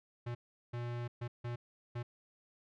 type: tone bursts at uneven times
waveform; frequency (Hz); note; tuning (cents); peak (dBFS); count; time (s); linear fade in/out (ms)
square; 120; B2; -49; -38; 5; 0.26-0.35 / 0.73-1.08 / 1.21-1.28 / 1.44-1.56 / 1.95-2.03; 10
effects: low-pass 3000 Hz 12 dB/octave